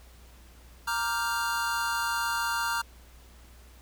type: chord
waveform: square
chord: G minor seventh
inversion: first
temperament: equal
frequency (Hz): 932.3 / 1174.7 / 1396.9 / 1568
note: Bb5 / D6 / F6 / G6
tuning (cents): 0 / 0 / 0 / 0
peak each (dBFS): -32 / -36 / -32 / -36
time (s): 0.87-2.82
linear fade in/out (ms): 10
effects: added 60 Hz sine -51 dBFS peak until 3.81 s + pink hiss -57 dBFS RMS until 3.81 s